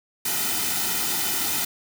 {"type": "noise with comb filter", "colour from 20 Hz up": "white", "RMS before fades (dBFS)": -25, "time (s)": [0.25, 1.65], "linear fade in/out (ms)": 5, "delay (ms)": 1.8, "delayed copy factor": -0.85, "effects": []}